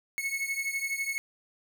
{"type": "beating tone pair", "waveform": "45% pulse", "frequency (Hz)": [2191, 2203], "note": ["C#7", "C#7"], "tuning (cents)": [-21, -11], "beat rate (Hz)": 12, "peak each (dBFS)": [-32, -34], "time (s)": [0.18, 1.18], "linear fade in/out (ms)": 0, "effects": []}